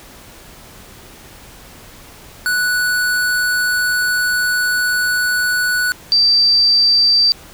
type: tone pair in turn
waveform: square / sine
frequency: 1478 / 4667 Hz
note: F#6 / D8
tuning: -2 / -12 cents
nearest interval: octave + minor sixth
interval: 1990 cents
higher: second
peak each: -15 / -9 dBFS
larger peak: second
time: 2.46-5.92 / 6.12-7.32 s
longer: first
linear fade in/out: 0 ms
effects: pink hiss -40 dBFS RMS until 7.53 s